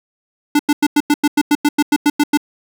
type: tone bursts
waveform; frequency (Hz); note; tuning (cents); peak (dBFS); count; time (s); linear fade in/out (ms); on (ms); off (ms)
square; 293.7; D4; 0; -10; 14; 0.55-2.374; 5; 43; 94
effects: none